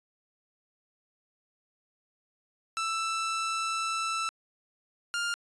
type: tone pair in turn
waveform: sawtooth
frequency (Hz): 1325 / 1403.8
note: E6 / F6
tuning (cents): +9 / +9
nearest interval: minor second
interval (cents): 100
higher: second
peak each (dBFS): -25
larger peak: neither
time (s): 2.77-4.29 / 5.14-5.34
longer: first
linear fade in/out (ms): 0
effects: resampled to 22050 Hz